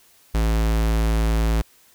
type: tone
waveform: square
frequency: 55.1 Hz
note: A1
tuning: 3 cents sharp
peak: -18 dBFS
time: 0.34-1.62 s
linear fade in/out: 10 ms
effects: white hiss -55 dBFS RMS until 1.94 s